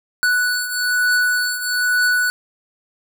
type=beating tone pair; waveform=square; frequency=1480 / 1481.1 Hz; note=F#6 / F#6; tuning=0 / +1 cents; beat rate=1.1 Hz; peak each=-18 / -23 dBFS; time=0.23-2.3 s; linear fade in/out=0 ms; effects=none